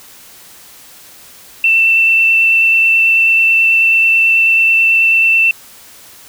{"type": "tone with vibrato", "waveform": "sine", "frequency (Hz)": 2677, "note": "E7", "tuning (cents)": 26, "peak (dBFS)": -7, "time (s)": [1.64, 5.51], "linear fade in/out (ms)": 2, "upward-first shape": "triangle", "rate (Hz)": 9.2, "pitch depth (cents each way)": 12, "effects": ["white hiss -39 dBFS RMS until 6.28 s"]}